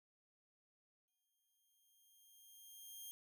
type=tone with exponential growth; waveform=5% pulse; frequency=3203 Hz; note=G7; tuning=37 cents sharp; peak=-40 dBFS; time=1.08-3.11 s; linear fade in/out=0 ms; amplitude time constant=440 ms; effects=none